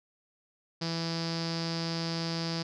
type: tone with low-pass filter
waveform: sawtooth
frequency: 165.8 Hz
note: E3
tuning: 10 cents sharp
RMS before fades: -33 dBFS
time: 0.81-2.63 s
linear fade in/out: 10 ms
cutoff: 4900 Hz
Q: 9.1
effects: none